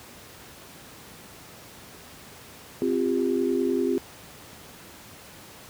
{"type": "chord", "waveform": "sine", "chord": "C suspended fourth", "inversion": "none", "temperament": "equal with one note detuned", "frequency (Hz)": [261.6, 349.2, 399.5], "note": ["C4", "F4", "G4"], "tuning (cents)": [0, 0, 33], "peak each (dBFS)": -26, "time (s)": [2.82, 3.98], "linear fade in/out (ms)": 0, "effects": ["pink hiss -46 dBFS RMS until 5.69 s", "high-pass 80 Hz 12 dB/octave"]}